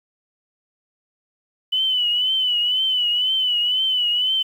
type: tone with vibrato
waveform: sine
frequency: 2989 Hz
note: F#7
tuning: 17 cents sharp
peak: -17 dBFS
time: 1.72-4.43 s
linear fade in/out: 10 ms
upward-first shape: triangle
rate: 2 Hz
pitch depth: 78 cents each way
effects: 8-bit